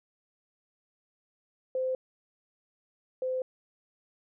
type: tone pair in turn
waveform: sine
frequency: 517 / 514.4 Hz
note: C5 / C5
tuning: -21 / -30 cents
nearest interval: unison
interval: 9 cents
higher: first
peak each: -27 / -28 dBFS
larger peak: first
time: 1.75-1.95 / 3.22-3.42 s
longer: neither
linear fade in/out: 2 ms
effects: none